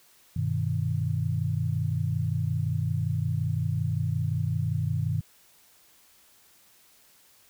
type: chord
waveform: sine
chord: G augmented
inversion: none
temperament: equal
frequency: 98 / 123.47 / 155.56 Hz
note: G2 / B2 / D#3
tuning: 0 / 0 / 0 cents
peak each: -29 dBFS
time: 0.36-5.21 s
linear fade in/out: 5 ms
effects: white hiss -59 dBFS RMS until 7.49 s